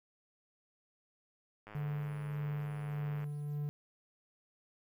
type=click train; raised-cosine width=0.5 ms; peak=-35 dBFS; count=166; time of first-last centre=1.67-3.241 s; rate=105 Hz
type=tone with tremolo; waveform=triangle; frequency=146.83 Hz; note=D3; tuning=in tune; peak=-32 dBFS; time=1.75-3.69 s; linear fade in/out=0 ms; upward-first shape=sine; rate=1.7 Hz; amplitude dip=35%
effects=11-bit